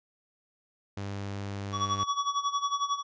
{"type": "tone", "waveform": "sawtooth", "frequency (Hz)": 99.6, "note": "G2", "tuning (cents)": 28, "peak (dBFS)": -30, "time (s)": [0.97, 2.04], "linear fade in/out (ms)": 5}
{"type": "tone with tremolo", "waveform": "square", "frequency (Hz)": 1133, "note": "C#6", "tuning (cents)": 37, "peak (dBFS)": -25, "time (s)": [1.72, 3.03], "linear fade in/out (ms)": 50, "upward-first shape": "sine", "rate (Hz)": 11, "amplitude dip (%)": 80}
{"effects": ["resampled to 16000 Hz"]}